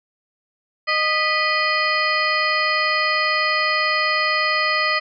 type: harmonic tone with a mistuned harmonic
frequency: 617 Hz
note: D#5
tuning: 15 cents flat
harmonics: 1 / 2 / 3 / 4 / 5 / 7 / 8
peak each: -27 / -22 / -21 / -26 / -31 / -28 / -28 dBFS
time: 0.87-5 s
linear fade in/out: 20 ms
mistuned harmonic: 3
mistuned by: +110 cents
effects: none